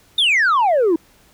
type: exponential sweep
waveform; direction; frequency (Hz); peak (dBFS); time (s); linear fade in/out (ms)
sine; down; 3729 to 310.1; -10; 0.18-0.96; 5
effects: tanh soft clip ceiling -11 dBFS + pink hiss -53 dBFS RMS until 1.33 s